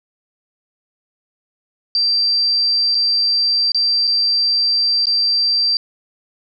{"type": "tone with dropouts", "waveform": "sine", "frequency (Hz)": 4699, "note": "D8", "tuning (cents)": 0, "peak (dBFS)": -13, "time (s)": [1.95, 5.77], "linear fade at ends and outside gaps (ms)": 1, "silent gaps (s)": [[2.947, 2.951], [3.719, 3.746], [4.071, 4.075], [5.056, 5.069]], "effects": []}